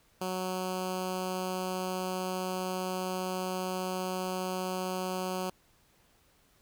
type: tone with notch filter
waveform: 10% pulse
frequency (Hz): 184.9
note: F#3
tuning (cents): -1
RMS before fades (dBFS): -34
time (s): 0.21-5.5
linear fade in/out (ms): 5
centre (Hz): 2000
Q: 1.9
effects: pink hiss -66 dBFS RMS until 6.61 s